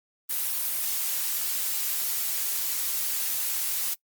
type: noise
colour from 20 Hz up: blue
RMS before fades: -28 dBFS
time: 0.29-3.95 s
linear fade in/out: 20 ms
effects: noise-tail reverb RT60 0.1 s tail -23 dB re dry + Opus 32 kbps